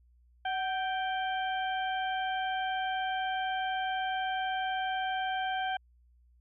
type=harmonic tone with a mistuned harmonic; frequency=784 Hz; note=G5; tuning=in tune; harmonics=1 / 2 / 3 / 4; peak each=-31 / -36 / -45 / -41 dBFS; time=0.45-5.77 s; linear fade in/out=5 ms; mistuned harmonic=1; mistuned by=-72 cents; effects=added 60 Hz sine -60 dBFS peak until 6.4 s